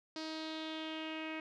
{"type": "tone with low-pass filter sweep", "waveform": "sawtooth", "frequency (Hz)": 316.1, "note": "D#4", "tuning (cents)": 27, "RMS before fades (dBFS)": -42, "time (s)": [0.16, 1.4], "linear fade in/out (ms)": 2, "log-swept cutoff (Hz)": [4800, 2400], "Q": 4.2, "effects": []}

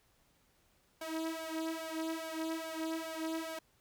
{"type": "tone with flanger", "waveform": "sawtooth", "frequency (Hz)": 322.4, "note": "E4", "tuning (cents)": -38, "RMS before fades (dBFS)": -39, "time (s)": [1.01, 3.59], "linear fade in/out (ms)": 5, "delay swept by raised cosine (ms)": [1.3, 3.4], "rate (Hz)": 2.4, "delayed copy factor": 0.85, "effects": ["pink hiss -71 dBFS RMS until 3.8 s"]}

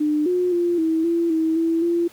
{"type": "tone with pitch steps", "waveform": "sine", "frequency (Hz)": [300.7, 360, 347.2, 322.5, 337.7, 321.2, 329.5, 341.8], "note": ["D4", "F#4", "F4", "E4", "E4", "E4", "E4", "F4"], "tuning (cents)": [41, -47, -10, -38, 42, -45, -1, -37], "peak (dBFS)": -17, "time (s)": [0, 2.08], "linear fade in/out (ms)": 10, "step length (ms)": 260, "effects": ["pink hiss -49 dBFS RMS until 2.12 s", "high-pass 100 Hz 12 dB/octave"]}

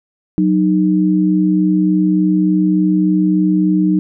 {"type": "tone pair together", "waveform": "sine", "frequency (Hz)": [185, 308.4], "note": ["F#3", "D#4"], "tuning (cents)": [0, -15], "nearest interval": "major sixth", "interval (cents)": 885, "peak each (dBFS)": -13, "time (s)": [0.38, 3.99], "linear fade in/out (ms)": 0, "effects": []}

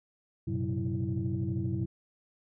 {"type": "tone cluster", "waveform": "sine", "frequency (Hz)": [94.8, 117.6, 130.2, 188.2, 328.6], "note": ["F#2", "A#2", "C3", "F#3", "E4"], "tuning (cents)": [43, 16, -8, 30, -5], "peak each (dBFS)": [-34, -34, -34, -36, -36], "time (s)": [0.47, 1.86], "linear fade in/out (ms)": 10, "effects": ["tanh soft clip ceiling -21 dBFS"]}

